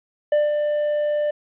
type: tone with ADSR envelope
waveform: triangle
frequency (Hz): 594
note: D5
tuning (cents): +20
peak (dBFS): -12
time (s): 0.32-1.31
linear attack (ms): 4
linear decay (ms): 180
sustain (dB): -5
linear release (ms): 8
effects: resampled to 8000 Hz + 9-bit

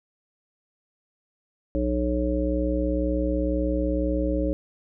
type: harmonic tone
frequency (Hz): 61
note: B1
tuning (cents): -21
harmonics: 1 / 3 / 5 / 7 / 9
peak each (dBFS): -26 / -33 / -26 / -34 / -28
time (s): 1.75-4.53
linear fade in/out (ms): 0
effects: none

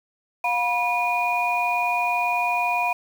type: tone cluster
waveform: sine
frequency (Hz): 710 / 972 / 2446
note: F5 / B5 / D#7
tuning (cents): +28 / -28 / -30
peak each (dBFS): -24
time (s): 0.44-2.93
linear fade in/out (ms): 5
effects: tanh soft clip ceiling -10 dBFS + 7-bit

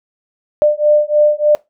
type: beating tone pair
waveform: sine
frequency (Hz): 596 / 599.3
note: D5 / D5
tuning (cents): +25 / +35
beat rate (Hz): 3.3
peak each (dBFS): -12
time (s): 0.62-1.55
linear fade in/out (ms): 0
effects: noise-tail reverb RT60 0.2 s tail -22 dB re dry

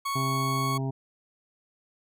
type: tone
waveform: 40% pulse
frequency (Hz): 1108.7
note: C#6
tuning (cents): 0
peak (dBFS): -27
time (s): 0.05-0.78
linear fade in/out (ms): 10
type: harmonic tone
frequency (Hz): 133.9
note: C3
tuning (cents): +40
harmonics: 1 / 2 / 3 / 5 / 6 / 7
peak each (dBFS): -28 / -34 / -38 / -42 / -44 / -45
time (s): 0.15-0.91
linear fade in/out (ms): 10
effects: none

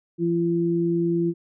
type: tone pair together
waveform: sine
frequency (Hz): 170 / 340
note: F3 / F4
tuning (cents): -46 / -46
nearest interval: octave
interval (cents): 1200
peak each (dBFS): -24 / -21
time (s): 0.18-1.34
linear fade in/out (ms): 50
effects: none

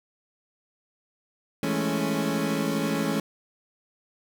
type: chord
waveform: 30% pulse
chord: A major seventh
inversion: second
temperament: equal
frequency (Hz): 164.81 / 207.7 / 220 / 277.2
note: E3 / G#3 / A3 / C#4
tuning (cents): 0 / 0 / 0 / 0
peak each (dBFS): -28 / -28 / -28 / -26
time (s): 1.63-3.2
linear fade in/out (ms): 2
effects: none

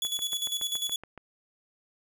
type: tone with tremolo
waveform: sawtooth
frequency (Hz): 3400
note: G#7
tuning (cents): +40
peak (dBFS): -24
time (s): 0.02-0.96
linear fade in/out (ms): 2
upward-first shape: square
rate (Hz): 10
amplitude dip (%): 60
type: click train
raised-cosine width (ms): 0.5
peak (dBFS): -28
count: 9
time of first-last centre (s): 0.05-1.177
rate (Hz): 7.1
effects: none

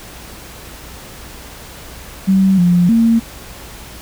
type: tone with pitch steps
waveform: sine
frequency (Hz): 191.7 / 176.1 / 228.7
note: G3 / F3 / A#3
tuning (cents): -38 / +15 / -33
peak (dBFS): -8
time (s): 2.27-3.2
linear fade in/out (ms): 20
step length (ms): 310
effects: added 60 Hz sine -39 dBFS peak until 4.01 s + pink hiss -35 dBFS RMS until 4.01 s

